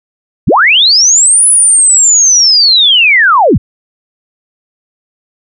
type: linear two-way sweep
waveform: sine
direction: up then down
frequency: 46.63 to 10080 to 46.63 Hz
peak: -3 dBFS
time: 0.47-3.58 s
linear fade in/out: 10 ms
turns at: 1.47 s
effects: none